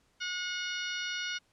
harmonic tone with a mistuned harmonic, 725 Hz, F#5, 35 cents flat, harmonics 2 / 3 / 4 / 5 / 6 / 7 / 8, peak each -37 / -41 / -39 / -43 / -45 / -48 / -44 dBFS, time 0.2-1.39 s, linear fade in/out 20 ms, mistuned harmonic 8, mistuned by -20 cents, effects pink hiss -70 dBFS RMS until 1.52 s + low-pass 9000 Hz 12 dB/octave

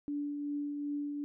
sine tone with tremolo, 290 Hz, D4, 22 cents flat, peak -32 dBFS, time 0.08-1.24 s, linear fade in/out 0 ms, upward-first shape triangle, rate 2.6 Hz, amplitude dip 35%, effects none

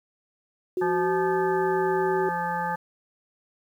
sine tone with pitch glide, 365.9 to 378.1 Hz, F#4 to F#4, -19 to +38 cents, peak -23 dBFS, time 0.77-2.29 s, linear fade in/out 2 ms, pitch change +57 cents, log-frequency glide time 1.01-1.1 s
harmonic tone, 173.1 Hz, F3, 15 cents flat, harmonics 1 / 3 / 5 / 7 / 9 / 10, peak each -35 / -36 / -27 / -35 / -36 / -36 dBFS, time 0.81-2.76 s, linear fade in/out 10 ms
effects 9-bit

